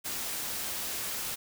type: noise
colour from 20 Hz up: white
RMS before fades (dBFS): -35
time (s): 0.04-1.36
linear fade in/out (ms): 20
effects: none